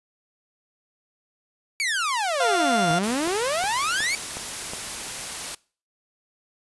sawtooth exponential two-way sweep, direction down then up, 2332 to 155.56 to 2332 Hz, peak -19 dBFS, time 1.8-4.15 s, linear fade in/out 0 ms, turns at 2.91 s
30% pulse tone, 698 Hz, F5, 1 cent flat, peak -18 dBFS, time 2.4-2.99 s, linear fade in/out 5 ms
click train, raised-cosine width 1 ms, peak -20 dBFS, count 6, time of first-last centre 2.91-4.735 s, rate 2.74 Hz
white noise, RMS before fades -32 dBFS, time 3.03-5.55 s, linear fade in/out 5 ms
effects noise-tail reverb RT60 0.4 s tail -23 dB re dry + resampled to 24000 Hz

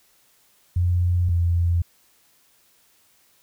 sine tone pair in turn, 88.4 / 85.88 Hz, F2 / F2, +22 / -29 cents, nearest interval minor second, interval 51 cents, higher first, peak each -17 dBFS, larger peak neither, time 0.76-1.29 / 1.29-1.82 s, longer neither, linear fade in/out 5 ms, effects white hiss -60 dBFS RMS until 3.42 s

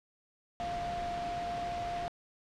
sine tone in noise, 698.5 Hz, F5, in tune, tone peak -34 dBFS, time 0.6-2.08 s, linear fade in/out 0 ms, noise pink, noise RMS -42 dBFS, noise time 0.6-2.08 s, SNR +5 dB, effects low-pass 4000 Hz 12 dB/octave

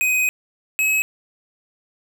square tone pair in turn, 2509 / 2563 Hz, D#7 / E7, +14 / -49 cents, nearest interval unison, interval 37 cents, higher second, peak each -17 dBFS, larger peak neither, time 0.01-0.29 / 0.79-1.02 s, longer first, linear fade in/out 0 ms, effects none

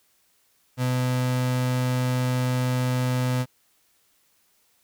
35% pulse tone, 126.4 Hz, B2, 41 cents sharp, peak -20 dBFS, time 0.77-3.46 s, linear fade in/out 50 ms, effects white hiss -65 dBFS RMS until 4.83 s

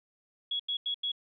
sine tone bursts, 3346 Hz, G#7, 12 cents sharp, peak -29 dBFS, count 4, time 0.51-1.118 s, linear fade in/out 5 ms, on 86 ms, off 88 ms, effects none

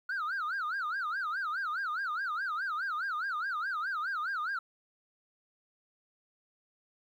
sine tone with vibrato, 1396.9 Hz, F6, in tune, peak -29 dBFS, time 0.09-4.59 s, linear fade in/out 5 ms, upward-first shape sine, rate 4.8 Hz, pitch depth 260 cents each way, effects tanh soft clip ceiling -30 dBFS + 11-bit

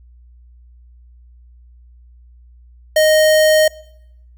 square tone, 621 Hz, D#5, 3 cents flat, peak -10 dBFS, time 2.96-3.68 s, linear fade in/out 5 ms, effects noise-tail reverb RT60 0.8 s tail -23 dB re dry + added 60 Hz sine -42 dBFS peak until 4.37 s

